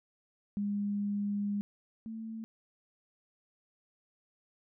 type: tone pair in turn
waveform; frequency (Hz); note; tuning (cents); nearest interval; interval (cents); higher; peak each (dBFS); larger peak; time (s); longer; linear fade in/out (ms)
sine; 203.7 / 223; G#3 / A3; -33 / +23; major second; 156; second; -30 / -38; first; 0.57-1.61 / 2.06-2.44; first; 0
effects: none